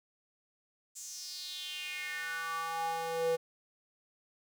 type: tone with high-pass filter sweep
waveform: square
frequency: 164.81 Hz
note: E3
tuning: in tune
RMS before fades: -37 dBFS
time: 0.95-3.37 s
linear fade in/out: 20 ms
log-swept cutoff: 7300 to 450 Hz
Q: 4.7
effects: none

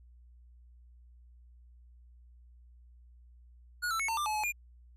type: tone with pitch steps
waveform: square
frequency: 1449 / 1329 / 2204 / 900 / 1188 / 857 / 851 / 2416 Hz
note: F#6 / E6 / C#7 / A5 / D6 / A5 / G#5 / D7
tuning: -37 / +14 / -11 / +39 / +20 / -46 / +42 / +48 cents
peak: -31 dBFS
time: 3.82-4.524 s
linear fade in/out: 20 ms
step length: 88 ms
effects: added 60 Hz sine -54 dBFS peak until 4.96 s + resampled to 32000 Hz

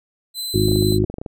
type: tone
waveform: sawtooth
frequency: 4040 Hz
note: B7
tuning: 39 cents sharp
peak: -22 dBFS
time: 0.34-0.99 s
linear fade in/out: 50 ms
type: harmonic tone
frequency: 51.91 Hz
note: G#1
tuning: in tune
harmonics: 1 / 2 / 3 / 4 / 5 / 6 / 7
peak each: -26 / -19 / -25 / -24 / -31 / -23 / -19 dBFS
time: 0.54-1.05 s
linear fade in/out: 5 ms
type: clicks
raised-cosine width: 2 ms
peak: -16 dBFS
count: 11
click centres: 0.684 / 0.718 / 0.759 / 0.824 / 0.922 / 1.04 / 1.1 / 1.141 / 1.184 / 1.215 / 1.262 s
effects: none

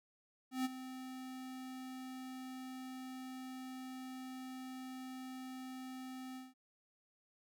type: tone with ADSR envelope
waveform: square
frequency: 258.6 Hz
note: C4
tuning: 20 cents flat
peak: -33 dBFS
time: 0.51-6.54 s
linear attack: 140 ms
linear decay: 25 ms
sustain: -13 dB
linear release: 180 ms
effects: none

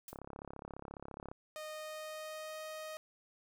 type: noise with exponential decay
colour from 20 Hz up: blue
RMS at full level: -45 dBFS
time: 0.08-0.19 s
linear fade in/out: 2 ms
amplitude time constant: 22 ms
type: click train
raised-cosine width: 1 ms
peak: -31 dBFS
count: 42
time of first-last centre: 0.13-1.315 s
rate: 34.6 Hz
type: tone with pitch glide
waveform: sawtooth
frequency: 617 to 624.5 Hz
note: D#5 to D#5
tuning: -15 to +6 cents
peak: -39 dBFS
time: 1.56-2.97 s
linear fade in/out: 0 ms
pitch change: +21 cents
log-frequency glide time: 1.68-2.61 s
effects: none

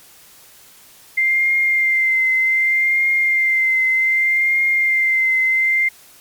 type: tone with vibrato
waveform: sine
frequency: 2093 Hz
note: C7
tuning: in tune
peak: -13 dBFS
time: 1.17-5.89 s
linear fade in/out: 10 ms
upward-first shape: triangle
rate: 0.65 Hz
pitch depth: 29 cents each way
effects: white hiss -46 dBFS RMS until 6.2 s + MP3 96 kbps

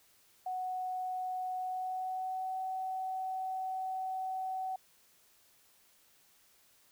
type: tone with pitch glide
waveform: sine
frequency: 740 to 754.2 Hz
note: F#5 to F#5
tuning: 0 to +33 cents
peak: -34 dBFS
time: 0.46-4.76 s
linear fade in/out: 5 ms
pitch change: +33 cents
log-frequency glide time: 1.59-2.59 s
effects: white hiss -66 dBFS RMS until 6.91 s

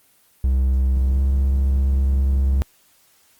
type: tone with pitch glide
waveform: triangle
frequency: 65.41 to 67.52 Hz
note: C2 to C#2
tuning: 0 to -45 cents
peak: -13 dBFS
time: 0.44-2.62 s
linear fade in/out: 0 ms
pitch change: +55 cents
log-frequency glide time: 1.03-1.21 s
effects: white hiss -57 dBFS RMS until 3.39 s + Opus 24 kbps

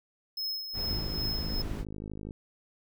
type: tone with tremolo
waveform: square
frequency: 5170 Hz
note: E8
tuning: 34 cents flat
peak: -31 dBFS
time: 0.37-1.62 s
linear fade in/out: 5 ms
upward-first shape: sine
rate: 2.5 Hz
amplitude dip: 55%
type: noise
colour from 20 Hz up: brown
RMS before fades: -35 dBFS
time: 0.73-1.85 s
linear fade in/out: 50 ms
type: click train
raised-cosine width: 3 ms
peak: -27 dBFS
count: 74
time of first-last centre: 0.91-2.308 s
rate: 52.2 Hz
effects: none

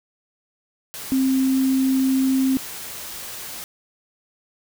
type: tone in noise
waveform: sine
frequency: 264.1 Hz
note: C4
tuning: 16 cents sharp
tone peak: -16 dBFS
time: 1.12-2.57 s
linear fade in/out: 0 ms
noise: white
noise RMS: -34 dBFS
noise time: 0.94-3.64 s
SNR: +15 dB
effects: none

